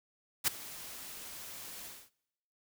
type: noise with ADSR envelope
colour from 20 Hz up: white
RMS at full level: -26 dBFS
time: 0.44-2.1 s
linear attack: 33 ms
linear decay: 12 ms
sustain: -20 dB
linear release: 250 ms
effects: noise-tail reverb RT60 0.9 s tail -24 dB re dry